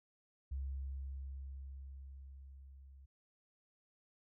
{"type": "tone with level ramp", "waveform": "sine", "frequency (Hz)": 67.6, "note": "C#2", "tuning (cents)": -43, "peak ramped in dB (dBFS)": [-37, -55], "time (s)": [0.51, 3.06], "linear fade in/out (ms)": 10, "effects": []}